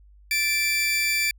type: tone pair together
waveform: sawtooth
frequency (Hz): 1754 / 2341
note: A6 / D7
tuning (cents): -6 / -6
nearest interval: perfect fourth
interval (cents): 500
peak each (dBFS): -29 / -18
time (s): 0.31-1.31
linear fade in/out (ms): 2
effects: added 50 Hz sine -49 dBFS peak until 1.38 s